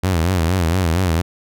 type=tone with vibrato; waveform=sawtooth; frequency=87.31 Hz; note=F2; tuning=in tune; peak=-11 dBFS; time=0.03-1.22 s; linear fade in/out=10 ms; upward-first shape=sine; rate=4.3 Hz; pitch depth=150 cents each way; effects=none